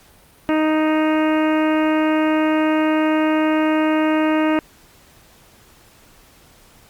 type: harmonic tone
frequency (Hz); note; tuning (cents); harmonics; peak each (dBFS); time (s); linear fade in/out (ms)
311.1; D#4; 0; 1 / 2 / 3 / 4 / 5 / 6 / 7 / 8 / 9; -16 / -22 / -26 / -28 / -30 / -32 / -33 / -34 / -35; 0.49-4.59; 0
effects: pink hiss -50 dBFS RMS until 6.89 s + Opus 48 kbps